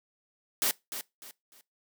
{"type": "noise with echo", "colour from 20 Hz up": "white", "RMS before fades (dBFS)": -27, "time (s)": [0.62, 0.71], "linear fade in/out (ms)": 0, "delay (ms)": 300, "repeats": 3, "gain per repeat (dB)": -10, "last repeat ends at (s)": 1.61, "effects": ["noise-tail reverb RT60 0.2 s tail -21 dB re dry", "high-pass 200 Hz 12 dB/octave"]}